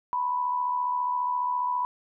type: tone with amplitude modulation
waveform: sine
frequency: 987.8 Hz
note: B5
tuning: in tune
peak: -22 dBFS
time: 0.13-1.85 s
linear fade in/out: 0 ms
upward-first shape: sine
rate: 74.7 Hz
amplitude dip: 50%
effects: none